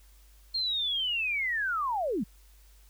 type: linear sweep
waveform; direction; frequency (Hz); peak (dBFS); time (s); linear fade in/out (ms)
sine; down; 4254 to 167.8; -27; 0.54-2.24; 10
effects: added 50 Hz sine -54 dBFS peak until 2.89 s + white hiss -63 dBFS RMS until 2.89 s